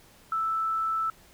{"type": "tone", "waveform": "sine", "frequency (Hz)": 1318.5, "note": "E6", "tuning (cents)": 0, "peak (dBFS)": -25, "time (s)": [0.32, 1.1], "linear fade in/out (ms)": 2, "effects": ["pink hiss -56 dBFS RMS until 1.33 s"]}